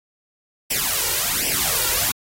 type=noise with flanger; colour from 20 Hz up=white; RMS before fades=-21 dBFS; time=0.7-2.12 s; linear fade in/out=10 ms; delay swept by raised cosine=0.37 to 2.17 ms; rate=1.3 Hz; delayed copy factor=+0.85; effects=AAC 48 kbps